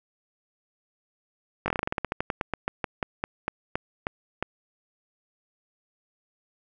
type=slowing click train; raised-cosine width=0.5 ms; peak=-11 dBFS; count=24; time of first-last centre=1.66-4.426 s; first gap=20 ms; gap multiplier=1.14; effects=none